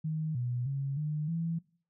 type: tone with pitch steps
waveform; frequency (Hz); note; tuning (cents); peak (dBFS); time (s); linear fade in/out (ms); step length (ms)
sine; 156.8 / 122.8 / 137.7 / 151.5 / 165.9; D#3 / B2 / C#3 / D#3 / E3; +14 / -9 / -11 / -46 / +11; -30; 0.04-1.59; 10; 310
effects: noise-tail reverb RT60 0.5 s tail -22 dB re dry